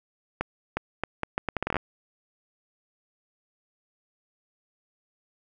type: accelerating click train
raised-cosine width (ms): 0.5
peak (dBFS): -11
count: 14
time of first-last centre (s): 0.41-1.767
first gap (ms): 360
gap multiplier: 0.74
effects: none